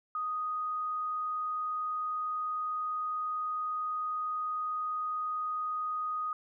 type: tone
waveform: sine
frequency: 1244.5 Hz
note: D#6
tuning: in tune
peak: -31 dBFS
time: 0.15-6.33 s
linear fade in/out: 2 ms
effects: none